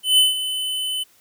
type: tone with ADSR envelope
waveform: square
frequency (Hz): 3024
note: F#7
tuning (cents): +37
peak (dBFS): -11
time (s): 0.03-1.04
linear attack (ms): 150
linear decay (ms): 160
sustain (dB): -12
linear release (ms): 16
effects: white hiss -56 dBFS RMS until 1.2 s